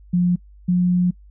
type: tone pair in turn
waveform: sine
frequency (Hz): 177.3 / 178.84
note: F3 / F3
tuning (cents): +26 / +41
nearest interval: unison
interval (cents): 15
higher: second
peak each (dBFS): -14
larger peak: neither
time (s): 0.13-0.36 / 0.68-1.11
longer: second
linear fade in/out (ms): 10
effects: noise-tail reverb RT60 0.1 s tail -26 dB re dry + added 50 Hz sine -43 dBFS peak until 1.3 s